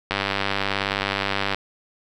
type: click train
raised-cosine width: 0.3 ms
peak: -6 dBFS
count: 143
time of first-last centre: 0.11-1.546 s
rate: 98.9 Hz
effects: 8-bit